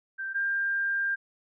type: tone pair in turn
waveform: sine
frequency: 1568 / 1595.4 Hz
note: G6 / G6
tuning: 0 / +30 cents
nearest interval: unison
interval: 30 cents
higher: second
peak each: -31 / -25 dBFS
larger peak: second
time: 0.18-0.34 / 0.34-1.16 s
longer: second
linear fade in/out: 20 ms
effects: none